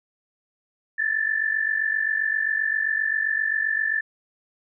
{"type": "tone pair together", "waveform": "sine", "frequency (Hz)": [1728.4, 1776], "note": ["A6", "A6"], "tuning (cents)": [-31, 16], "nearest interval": "unison", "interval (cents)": 47, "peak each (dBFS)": [-25, -23], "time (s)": [0.98, 4.01], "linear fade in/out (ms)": 10, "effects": []}